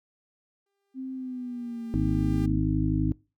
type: tone with exponential growth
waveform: sawtooth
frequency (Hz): 398.3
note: G4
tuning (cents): +28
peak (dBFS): -36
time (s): 0.66-2.46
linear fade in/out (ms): 5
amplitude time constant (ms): 390
type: tone with pitch glide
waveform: sine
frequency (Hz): 262 to 229.4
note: C4 to A#3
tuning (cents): +2 to -28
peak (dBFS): -32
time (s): 0.94-2.62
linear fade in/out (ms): 50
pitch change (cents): -230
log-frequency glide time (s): 1.14-1.87
type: harmonic tone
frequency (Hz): 52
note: G#1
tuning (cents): +3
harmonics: 1 / 2 / 3 / 5 / 6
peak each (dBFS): -29 / -29 / -29 / -29 / -29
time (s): 1.94-3.12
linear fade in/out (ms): 0
effects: noise-tail reverb RT60 0.3 s tail -23 dB re dry